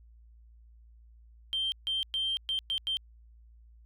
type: tone bursts at uneven times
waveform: sine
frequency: 3152 Hz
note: G7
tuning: 9 cents sharp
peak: -27 dBFS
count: 6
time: 1.53-1.72 / 1.87-2.03 / 2.14-2.37 / 2.49-2.59 / 2.7-2.78 / 2.87-2.97 s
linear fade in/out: 0 ms
effects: tanh soft clip ceiling -24 dBFS + added 57 Hz sine -53 dBFS peak until 3.85 s